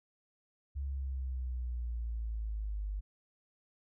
sine exponential sweep, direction down, 70 to 49.47 Hz, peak -34 dBFS, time 0.75-3.01 s, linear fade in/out 20 ms, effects none

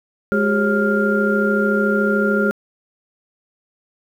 sine tone cluster, 208.1 / 372.8 / 406.4 / 546 / 1400 Hz, G#3 / F#4 / G#4 / C#5 / F6, +4 / +13 / -38 / -26 / +4 cents, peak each -18 / -27 / -20 / -23 / -20 dBFS, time 0.32-2.51 s, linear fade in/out 0 ms, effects tanh soft clip ceiling -3 dBFS + 8-bit

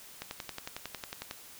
click train, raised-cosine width 0.2 ms, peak -20 dBFS, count 13, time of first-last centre 0.22-1.311 s, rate 11 Hz, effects white hiss -51 dBFS RMS until 1.59 s

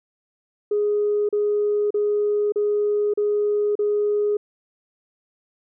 sine tone bursts, 415.3 Hz, G#4, in tune, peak -17 dBFS, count 6, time 0.71-4.37 s, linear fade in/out 5 ms, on 580 ms, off 36 ms, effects tanh soft clip ceiling -13 dBFS

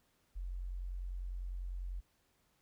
sine tone, 45.04 Hz, F#1, 46 cents flat, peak -38 dBFS, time 0.35-2.01 s, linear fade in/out 20 ms, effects pink hiss -75 dBFS RMS until 2.61 s

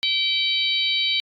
harmonic tone with a mistuned harmonic, 772 Hz, G5, 27 cents flat, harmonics 3 / 4 / 5 / 6, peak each -26 / -24 / -23 / -28 dBFS, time 0.03-1.2 s, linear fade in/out 0 ms, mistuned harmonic 6, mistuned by -26 cents, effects AAC 64 kbps

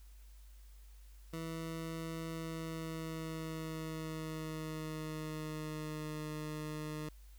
20% pulse tone with pitch glide, 163.1 to 153.06 Hz, E3 to D#3, -18 to -28 cents, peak -35 dBFS, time 1.33-7.09 s, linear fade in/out 5 ms, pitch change -110 cents, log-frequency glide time 2.29-6.23 s, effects added 50 Hz sine -53 dBFS peak until 7.38 s + white hiss -68 dBFS RMS until 7.38 s

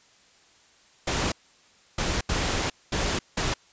pink noise bursts at uneven times, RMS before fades -26 dBFS, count 5, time 1.07-1.32 / 1.98-2.21 / 2.29-2.7 / 2.92-3.19 / 3.37-3.54 s, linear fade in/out 5 ms, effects white hiss -58 dBFS RMS until 3.72 s + resampled to 16000 Hz

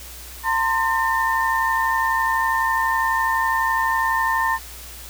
sine tone cluster, 908 / 1040 / 1806 Hz, A#5 / C6 / A6, -46 / -11 / +45 cents, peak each -22 dBFS, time 0.43-4.59 s, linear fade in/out 50 ms, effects added 60 Hz sine -40 dBFS peak until 5.09 s + white hiss -39 dBFS RMS until 5.09 s

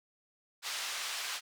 white band-pass noise, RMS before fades -38 dBFS, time 0.62-1.41 s, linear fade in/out 50 ms, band 960 to 5400 Hz, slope 12 dB/octave, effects none

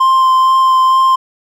triangle tone with vibrato, 1046.5 Hz, C6, in tune, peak -5 dBFS, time 0-1.16 s, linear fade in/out 10 ms, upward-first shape sine, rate 2.2 Hz, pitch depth 10 cents each way, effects none

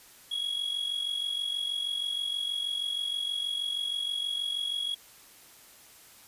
triangle tone with amplitude modulation, 3322 Hz, G#7, in tune, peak -25 dBFS, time 0.31-4.95 s, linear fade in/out 10 ms, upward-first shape sine, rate 46.3 Hz, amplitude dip 65%, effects white hiss -54 dBFS RMS until 6.27 s + resampled to 32000 Hz

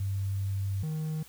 sine / triangle tone pair in turn, 98 / 156.2 Hz, G2 / D#3, 0 / +7 cents, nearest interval minor sixth, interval 807 cents, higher second, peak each -28 dBFS, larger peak neither, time 0-0.83 / 0.83-1.23 s, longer first, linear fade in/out 5 ms, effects added 60 Hz sine -62 dBFS peak until 1.28 s + white hiss -54 dBFS RMS until 1.28 s

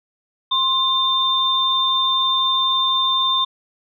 sine tone pair together, 1053 / 3594 Hz, C6 / A7, +11 / +36 cents, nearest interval octave + major sixth, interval 2125 cents, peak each -20 / -17 dBFS, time 0.51-3.45 s, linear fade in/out 10 ms, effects none

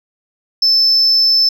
sine tone, 5274 Hz, E8, in tune, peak -7 dBFS, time 0.62-1.49 s, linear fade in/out 5 ms, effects tanh soft clip ceiling -6 dBFS

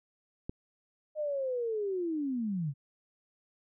click, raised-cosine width 3 ms, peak -23 dBFS, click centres 0.495 s
sine linear sweep, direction down, 619 to 130.81 Hz, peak -30 dBFS, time 1.15-2.74 s, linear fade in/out 50 ms
effects none

